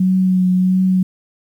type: tone with vibrato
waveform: sine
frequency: 185 Hz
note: F#3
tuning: in tune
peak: -11 dBFS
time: 0-1.03 s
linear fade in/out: 5 ms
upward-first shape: triangle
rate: 1.5 Hz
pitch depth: 22 cents each way
effects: 8-bit